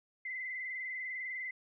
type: tone with vibrato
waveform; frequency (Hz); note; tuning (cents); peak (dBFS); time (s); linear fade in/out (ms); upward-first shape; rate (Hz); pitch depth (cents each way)
sine; 2040; C7; -44; -37; 0.25-1.51; 5; triangle; 20; 70
effects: none